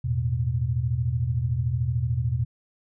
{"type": "chord", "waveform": "sine", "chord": "E suspended fourth", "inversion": "none", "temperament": "equal", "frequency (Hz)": [82.41, 110, 123.47], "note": ["E2", "A2", "B2"], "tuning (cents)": [0, 0, 0], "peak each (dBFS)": [-29, -29, -24], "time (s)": [0.04, 2.45], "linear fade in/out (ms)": 10, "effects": []}